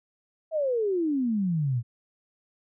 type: exponential sweep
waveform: sine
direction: down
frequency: 659.3 to 113 Hz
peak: -23 dBFS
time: 0.51-1.83 s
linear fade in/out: 50 ms
effects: none